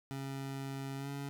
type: tone with pitch glide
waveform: 25% pulse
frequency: 136.3 to 140.21 Hz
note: C#3 to C#3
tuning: -29 to +20 cents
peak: -35 dBFS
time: 0.11-1.29 s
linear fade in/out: 0 ms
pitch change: +49 cents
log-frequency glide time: 0.97-1.09 s
effects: none